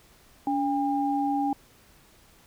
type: tone pair together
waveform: sine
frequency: 284.6 / 805 Hz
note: C#4 / G5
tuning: +46 / +46 cents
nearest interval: octave + tritone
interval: 1800 cents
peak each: -26 dBFS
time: 0.47-1.53 s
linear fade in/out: 2 ms
effects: pink hiss -57 dBFS RMS until 2.46 s